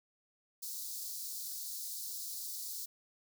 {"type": "high-pass noise", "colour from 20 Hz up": "white", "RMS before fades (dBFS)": -42, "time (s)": [0.62, 2.86], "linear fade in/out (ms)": 10, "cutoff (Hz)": 4100, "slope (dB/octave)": 48, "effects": []}